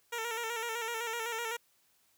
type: tone with vibrato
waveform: 10% pulse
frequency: 460 Hz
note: A#4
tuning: 23 cents flat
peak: -26 dBFS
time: 0.12-1.57 s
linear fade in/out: 10 ms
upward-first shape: square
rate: 7.9 Hz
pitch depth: 48 cents each way
effects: white hiss -70 dBFS RMS until 2.17 s + high-pass 60 Hz 12 dB/octave